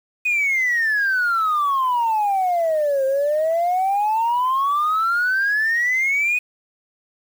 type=exponential two-way sweep; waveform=sine; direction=down then up; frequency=2506 to 528 to 2506 Hz; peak=-15 dBFS; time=0.25-6.39 s; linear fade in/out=10 ms; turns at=3.05 s; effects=tanh soft clip ceiling -14 dBFS + 7-bit